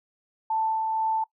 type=tone with tremolo; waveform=sine; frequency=884 Hz; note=A5; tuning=8 cents sharp; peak=-22 dBFS; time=0.5-1.24 s; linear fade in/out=5 ms; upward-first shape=sine; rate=2.1 Hz; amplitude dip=25%; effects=noise-tail reverb RT60 0.1 s tail -20 dB re dry

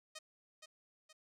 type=tone with echo; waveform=5% pulse; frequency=622.3 Hz; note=D#5; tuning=in tune; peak=-35 dBFS; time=0.15-0.19 s; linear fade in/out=10 ms; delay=470 ms; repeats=2; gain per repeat=-6 dB; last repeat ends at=1.13 s; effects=resampled to 32000 Hz

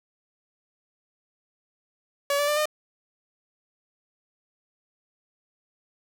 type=tone with pitch steps; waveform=sawtooth; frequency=567 / 580.3 / 593.8 / 607.7 Hz; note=C#5 / D5 / D5 / D#5; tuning=+39 / -21 / +19 / -41 cents; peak=-18 dBFS; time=2.3-2.656 s; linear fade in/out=2 ms; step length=89 ms; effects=none

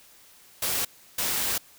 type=noise bursts at uneven times; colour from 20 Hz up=white; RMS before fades=-27 dBFS; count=2; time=0.62-0.85 / 1.18-1.58 s; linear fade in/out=5 ms; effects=white hiss -54 dBFS RMS until 1.78 s

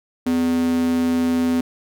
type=tone with high-pass filter; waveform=square; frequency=83.8 Hz; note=E2; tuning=29 cents sharp; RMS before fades=-19 dBFS; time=0.26-1.61 s; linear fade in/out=5 ms; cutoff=250 Hz; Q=4.3; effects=none

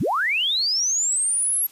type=linear sweep; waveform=sine; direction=up; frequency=77.78 to 11550 Hz; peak=-19 dBFS; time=0-1.67 s; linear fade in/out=10 ms; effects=white hiss -50 dBFS RMS until 1.71 s + resampled to 32000 Hz

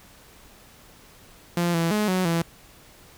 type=tone with pitch steps; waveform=sawtooth; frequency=172.9 / 166.7 / 211.3 / 185 / 167.3 Hz; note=F3 / E3 / G#3 / F#3 / E3; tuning=-17 / +20 / +30 / 0 / +26 cents; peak=-17 dBFS; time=1.57-2.42 s; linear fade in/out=2 ms; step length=170 ms; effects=pink hiss -51 dBFS RMS until 3.17 s

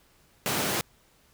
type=high-pass noise; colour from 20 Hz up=pink; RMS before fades=-28 dBFS; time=0.46-0.81 s; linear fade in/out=0 ms; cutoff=120 Hz; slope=24 dB/octave; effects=pink hiss -62 dBFS RMS until 1.33 s

